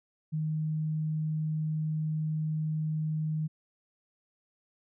sine tone, 155.56 Hz, D#3, in tune, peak -28 dBFS, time 0.32-3.48 s, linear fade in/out 20 ms, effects none

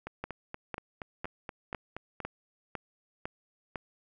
two click trains, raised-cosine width 0.5 ms, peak -20 / -23 dBFS, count 8 / 10, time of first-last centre 0.24-3.758 / 0.07-2.203 s, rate 1.99 / 4.22 Hz, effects none

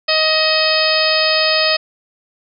harmonic tone with a mistuned harmonic, 627 Hz, D#5, 13 cents sharp, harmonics 1 / 2 / 3 / 4 / 5 / 6 / 7 / 8, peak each -18 / -23 / -22 / -20 / -24 / -24 / -19 / -19 dBFS, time 0.08-1.77 s, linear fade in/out 10 ms, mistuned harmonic 4, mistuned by +32 cents, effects none

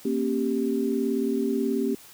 sine chord, G diminished, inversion first, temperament equal with one note detuned, 233.1 / 271.5 / 392 Hz, Bb3 / Db4 / G4, 0 / -36 / 0 cents, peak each -27 dBFS, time 0.05-1.95 s, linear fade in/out 5 ms, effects white hiss -49 dBFS RMS until 2.13 s

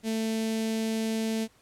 sawtooth tone with notch filter, 222.2 Hz, A3, 17 cents sharp, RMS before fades -29 dBFS, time 0.03-1.48 s, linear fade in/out 50 ms, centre 1200 Hz, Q 0.69, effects pink hiss -62 dBFS RMS until 1.61 s + low-pass 12000 Hz 12 dB/octave

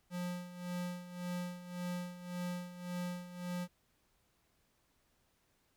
square tone with tremolo, 177.8 Hz, F3, 31 cents sharp, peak -37 dBFS, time 0.1-3.68 s, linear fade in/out 50 ms, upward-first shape sine, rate 1.8 Hz, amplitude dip 75%, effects pink hiss -75 dBFS RMS until 5.76 s

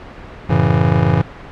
square chord, F# minor seventh, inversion none, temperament just, 92.5 / 111 / 138.75 / 166.5 Hz, F#2 / A2 / C#3 / E3, 0 / +16 / +2 / +18 cents, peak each -19 / -18 / -18 / -17 dBFS, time 0.49-1.22 s, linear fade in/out 10 ms, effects pink hiss -34 dBFS RMS until 1.51 s + low-pass 2000 Hz 12 dB/octave

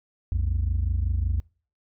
sine tone pair together, 61 / 86.37 Hz, B1 / F2, -21 / -19 cents, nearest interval tritone, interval 602 cents, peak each -23 dBFS, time 0.32-1.4 s, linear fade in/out 0 ms, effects noise-tail reverb RT60 0.4 s tail -24 dB re dry + tanh soft clip ceiling -18 dBFS

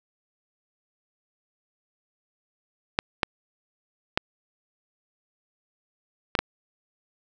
clicks, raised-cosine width 0.3 ms, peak -4 dBFS, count 5, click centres 2.989 / 3.232 / 4.175 / 6.352 / 6.39 s, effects none

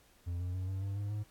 triangle tone with pitch steps, 87.1 / 89.86 / 92.71 / 95.64 / 98.67 / 101.8 / 105.03 Hz, F2 / F2 / F#2 / G2 / G2 / G#2 / G#2, -4 / +50 / +4 / -42 / +12 / -34 / +20 cents, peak -32 dBFS, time 0.26-1.24 s, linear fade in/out 20 ms, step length 140 ms, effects pink hiss -65 dBFS RMS until 1.3 s + AAC 64 kbps

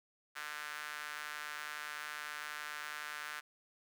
sawtooth tone with high-pass filter, 149.6 Hz, D3, 32 cents sharp, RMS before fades -44 dBFS, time 0.35-3.41 s, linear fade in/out 20 ms, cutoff 1500 Hz, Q 2.6, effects none

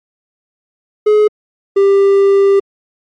triangle tone pair in turn, 422.8 / 395.5 Hz, G#4 / G4, +31 / +15 cents, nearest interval minor second, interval 116 cents, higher first, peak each -4 dBFS, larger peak neither, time 1.06-1.28 / 1.76-2.6 s, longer second, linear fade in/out 10 ms, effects MP3 48 kbps

